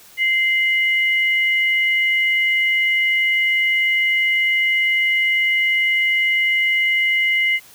sine tone pair together, 2082 / 2922 Hz, C7 / F#7, -9 / -22 cents, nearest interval tritone, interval 587 cents, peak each -15 / -24 dBFS, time 0.17-7.6 s, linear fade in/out 50 ms, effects white hiss -46 dBFS RMS until 7.74 s

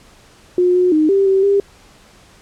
sine tone with pitch steps, 359.1 / 362.2 / 309.2 / 392.6 / 385.4 / 399.3 Hz, F4 / F#4 / D#4 / G4 / G4 / G4, +48 / -37 / -11 / +3 / -29 / +32 cents, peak -10 dBFS, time 0.58-1.6 s, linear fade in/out 2 ms, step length 170 ms, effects pink hiss -47 dBFS RMS until 2.41 s + low-pass 9000 Hz 12 dB/octave

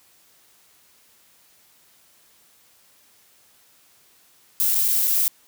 violet noise with dropouts, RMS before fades -20 dBFS, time 4.6-5.28 s, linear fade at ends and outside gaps 0 ms, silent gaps 4.747-4.752 / 4.88-4.884 / 5.073-5.077 s, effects white hiss -57 dBFS RMS until 5.47 s + high-pass 60 Hz 12 dB/octave

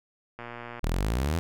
click train, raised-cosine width 0.5 ms, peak -24 dBFS, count 49, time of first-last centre 0.39-0.793 s, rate 119 Hz
sawtooth exponential sweep, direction up, 36.91 to 87.31 Hz, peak -21 dBFS, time 0.83-1.39 s, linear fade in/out 0 ms
effects none

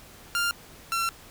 sawtooth tone pair in turn, 1396.9 / 1354.8 Hz, F6 / E6, 0 / +47 cents, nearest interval minor second, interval 53 cents, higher first, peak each -20 / -21 dBFS, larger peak first, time 0.35-0.51 / 0.92-1.09 s, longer second, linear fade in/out 0 ms, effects pink hiss -49 dBFS RMS until 1.3 s

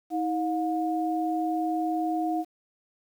sine tone pair together, 319.4 / 717 Hz, D#4 / F5, +45 / +45 cents, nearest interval octave + major second, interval 1400 cents, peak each -27 / -28 dBFS, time 0.1-2.45 s, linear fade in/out 50 ms, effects 9-bit

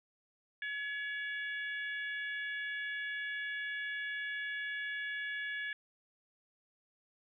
harmonic tone, 566 Hz, C#5, 36 cents sharp, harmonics 3 / 4 / 5 / 6, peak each -37 / -45 / -51 / -49 dBFS, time 0.62-5.73 s, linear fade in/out 2 ms, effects none

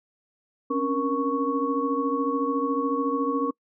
sine tone cluster, 268.4 / 282.3 / 471.1 / 1110 Hz, C4 / C#4 / A#4 / C#6, +44 / +32 / +18 / +2 cents, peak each -28 dBFS, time 0.7-3.51 s, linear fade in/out 10 ms, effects noise-tail reverb RT60 0.1 s tail -26 dB re dry

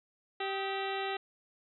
harmonic tone with a mistuned harmonic, 389.3 Hz, G4, 12 cents flat, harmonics 1 / 2 / 3 / 4 / 5 / 6 / 7 / 8 / 9 / 10, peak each -37 / -37 / -43 / -46 / -42 / -48 / -44 / -47 / -49 / -46 dBFS, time 0.4-1.17 s, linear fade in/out 5 ms, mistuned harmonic 3, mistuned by +130 cents, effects none

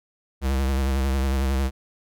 square tone with vibrato, 67 Hz, C2, 42 cents sharp, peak -21 dBFS, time 0.41-1.71 s, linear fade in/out 50 ms, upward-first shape sine, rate 11 Hz, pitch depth 54 cents each way, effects none

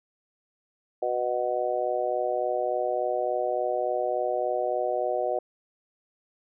harmonic tone, 123.47 Hz, B2, in tune, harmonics 3 / 4 / 5 / 6, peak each -33 / -30 / -28 / -30 dBFS, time 1.02-5.39 s, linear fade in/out 5 ms, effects none

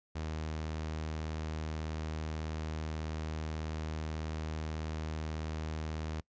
sawtooth tone, 78.3 Hz, D#2, 11 cents sharp, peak -32 dBFS, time 0.15-6.21 s, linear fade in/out 10 ms, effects noise-tail reverb RT60 0.1 s tail -23 dB re dry + resampled to 16000 Hz

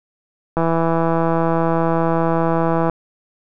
click train, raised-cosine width 1 ms, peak -5 dBFS, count 385, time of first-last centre 0.57-2.897 s, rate 165 Hz, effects none

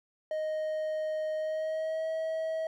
triangle tone with pitch glide, 622.3 to 641.3 Hz, D#5 to E5, 0 to -48 cents, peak -28 dBFS, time 0.31-2.67 s, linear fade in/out 2 ms, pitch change +52 cents, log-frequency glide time 1.36-2.08 s, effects none

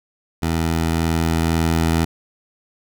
15% pulse tone with level ramp, 82 Hz, E2, 9 cents flat, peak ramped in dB -12 to -9 dBFS, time 0.42-2.05 s, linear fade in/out 10 ms, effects none

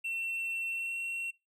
triangle tone with pitch glide, 2703 to 2725 Hz, E7 to F7, +43 to -43 cents, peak -32 dBFS, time 0.04-1.31 s, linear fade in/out 10 ms, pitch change +14 cents, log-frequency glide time 0.7-0.98 s, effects noise-tail reverb RT60 0.2 s tail -18 dB re dry

